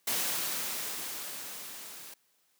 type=noise with level ramp; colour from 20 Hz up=white; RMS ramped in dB=-30 to -47 dBFS; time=0.07-2.14 s; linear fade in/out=5 ms; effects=white hiss -71 dBFS RMS until 2.59 s + high-pass 150 Hz 12 dB/octave